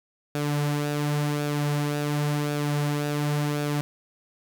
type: tone with flanger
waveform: sawtooth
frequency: 146.9 Hz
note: D3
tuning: 1 cent sharp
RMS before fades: -26 dBFS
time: 0.35-3.81 s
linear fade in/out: 0 ms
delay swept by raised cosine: 0.98 to 5.88 ms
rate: 0.92 Hz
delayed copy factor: -0.5
effects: none